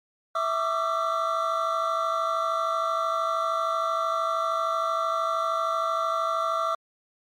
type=tone cluster; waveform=triangle; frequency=657 / 1153 / 1206 / 1346 Hz; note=E5 / D6 / D6 / E6; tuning=-6 / -32 / +46 / +36 cents; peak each=-27 dBFS; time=0.35-6.75 s; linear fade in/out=5 ms; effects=tanh soft clip ceiling -12 dBFS + MP3 64 kbps